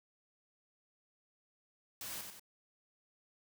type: noise with echo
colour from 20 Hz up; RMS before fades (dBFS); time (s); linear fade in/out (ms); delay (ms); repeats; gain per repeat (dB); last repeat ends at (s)
white; -44; 2.01-2.21; 2; 93; 2; -5; 2.396
effects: none